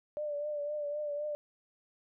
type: tone with vibrato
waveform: sine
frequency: 590 Hz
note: D5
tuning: 8 cents sharp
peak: -33 dBFS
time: 0.17-1.35 s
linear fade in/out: 0 ms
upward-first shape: triangle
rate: 3.9 Hz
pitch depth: 45 cents each way
effects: none